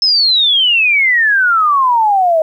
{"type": "exponential sweep", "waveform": "sine", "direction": "down", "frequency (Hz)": [5274, 622], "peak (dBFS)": -8, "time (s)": [0.02, 2.42], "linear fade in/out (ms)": 2, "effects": ["8-bit"]}